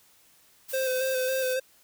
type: noise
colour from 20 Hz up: blue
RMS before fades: -38 dBFS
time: 0.68-1.55 s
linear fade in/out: 20 ms
type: tone with vibrato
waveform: square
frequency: 519 Hz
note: C5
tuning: 14 cents flat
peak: -26 dBFS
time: 0.73-1.6 s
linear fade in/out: 10 ms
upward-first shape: square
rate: 3.6 Hz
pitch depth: 23 cents each way
effects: white hiss -60 dBFS RMS until 1.83 s